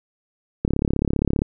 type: click train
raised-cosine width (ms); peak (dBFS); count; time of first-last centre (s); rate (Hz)
3; -7; 28; 0.65-1.419; 35.1
effects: none